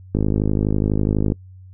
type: click train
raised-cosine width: 3 ms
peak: -6 dBFS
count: 62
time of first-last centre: 0.15-1.321 s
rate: 52.1 Hz
effects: noise-tail reverb RT60 0.1 s tail -24 dB re dry + added 93 Hz sine -39 dBFS peak until 1.73 s